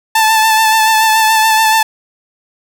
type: tone with vibrato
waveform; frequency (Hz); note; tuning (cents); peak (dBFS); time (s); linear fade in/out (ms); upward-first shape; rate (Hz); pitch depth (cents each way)
sawtooth; 880; A5; 0; -4; 0.15-1.83; 5; sine; 7; 25
effects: none